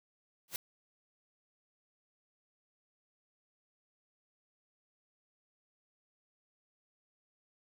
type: noise with exponential growth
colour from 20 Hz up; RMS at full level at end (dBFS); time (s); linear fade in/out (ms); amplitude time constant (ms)
white; -32; 0.48-0.56; 1; 16
effects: none